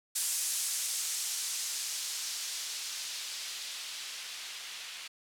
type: noise with low-pass filter sweep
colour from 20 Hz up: violet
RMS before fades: -37 dBFS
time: 0.15-5.08 s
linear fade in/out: 10 ms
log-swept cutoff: 8500 to 2900 Hz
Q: 0.97
effects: none